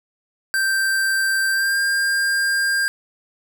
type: tone with pitch glide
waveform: square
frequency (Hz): 1568 to 1600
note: G6 to G6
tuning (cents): 0 to +35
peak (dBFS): -18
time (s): 0.54-2.88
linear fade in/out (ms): 0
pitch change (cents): +35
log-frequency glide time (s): 1.5-1.78
effects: none